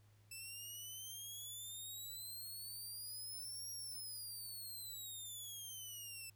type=exponential two-way sweep; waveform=10% pulse; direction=up then down; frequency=2637 to 5650 to 2637 Hz; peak=-40 dBFS; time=0.31-6.3 s; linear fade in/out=5 ms; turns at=3.71 s; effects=added 104 Hz sine -65 dBFS peak until 6.35 s + pink hiss -75 dBFS RMS until 6.35 s